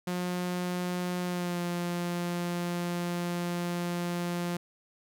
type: tone with pitch glide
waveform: sawtooth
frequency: 178.9 to 174.51 Hz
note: F3 to F3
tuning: +42 to -1 cents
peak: -26 dBFS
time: 0.07-4.57 s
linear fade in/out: 5 ms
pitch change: -43 cents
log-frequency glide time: 1.24-1.61 s
effects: none